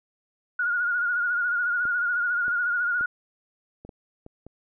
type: tone with vibrato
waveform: sine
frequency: 1436 Hz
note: F6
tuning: 48 cents sharp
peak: -22 dBFS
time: 0.59-3.06 s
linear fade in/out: 5 ms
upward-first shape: sine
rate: 14 Hz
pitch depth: 50 cents each way
type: clicks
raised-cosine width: 2 ms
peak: -29 dBFS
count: 7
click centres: 1.854 / 2.481 / 3.01 / 3.85 / 3.892 / 4.264 / 4.466 s
effects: none